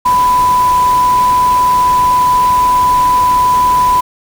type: tone in noise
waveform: sine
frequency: 996 Hz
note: B5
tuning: 14 cents sharp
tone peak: -7 dBFS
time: 0.05-4.01 s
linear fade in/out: 10 ms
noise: pink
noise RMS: -24 dBFS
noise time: 0.05-4.01 s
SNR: +14 dB
effects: none